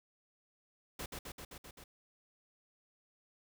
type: noise with echo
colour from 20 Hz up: pink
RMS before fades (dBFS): -42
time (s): 0.99-1.06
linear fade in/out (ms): 5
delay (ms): 130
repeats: 6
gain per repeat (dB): -2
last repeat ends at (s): 1.84
effects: none